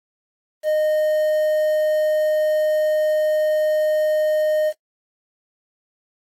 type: tone with quantisation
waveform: triangle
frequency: 615 Hz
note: D#5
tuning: 20 cents flat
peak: -14 dBFS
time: 0.63-4.73 s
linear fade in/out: 50 ms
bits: 7
effects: noise-tail reverb RT60 0.1 s tail -19 dB re dry + AAC 48 kbps